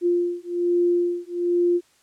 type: beating tone pair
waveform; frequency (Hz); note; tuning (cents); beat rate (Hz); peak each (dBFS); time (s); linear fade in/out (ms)
sine; 349.1 / 350.3; F4 / F4; -1 / +5; 1.2; -22; 0.01-1.81; 50
effects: white hiss -60 dBFS RMS until 2.02 s + low-pass 9000 Hz 12 dB/octave